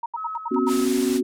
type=tone bursts; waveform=sine; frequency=936 Hz; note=A#5; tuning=7 cents sharp; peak=-24 dBFS; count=7; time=0.03-0.696 s; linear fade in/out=5 ms; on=30 ms; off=76 ms
type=tone with tremolo; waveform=sine; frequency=1285 Hz; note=E6; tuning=45 cents flat; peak=-28 dBFS; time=0.16-0.86 s; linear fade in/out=20 ms; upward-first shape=square; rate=2.6 Hz; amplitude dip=45%
type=chord; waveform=sine; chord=B suspended second; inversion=none; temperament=equal with one note detuned; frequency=246.9 / 271.6 / 370 Hz; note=B3 / C#4 / F#4; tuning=0 / -35 / 0 cents; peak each=-23 dBFS; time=0.51-1.23 s; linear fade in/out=10 ms
type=low-pass noise; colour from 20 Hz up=white; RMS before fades=-34 dBFS; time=0.66-1.21 s; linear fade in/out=50 ms; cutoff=11000 Hz; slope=24 dB/octave
effects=none